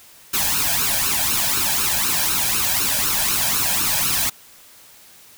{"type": "noise with flanger", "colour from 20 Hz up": "white", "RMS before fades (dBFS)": -20, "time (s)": [0.33, 4.3], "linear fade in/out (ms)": 10, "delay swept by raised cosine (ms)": [0.73, 1.26], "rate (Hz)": 4, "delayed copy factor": 0.75, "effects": ["white hiss -47 dBFS RMS until 5.37 s"]}